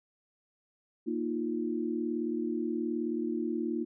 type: chord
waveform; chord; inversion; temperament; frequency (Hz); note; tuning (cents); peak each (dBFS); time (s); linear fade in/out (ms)
sine; Bb suspended fourth; none; just; 233.1 / 310.8 / 349.6; Bb3 / Eb4 / F4; 0 / -2 / +2; -34; 1.06-3.85; 20
effects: none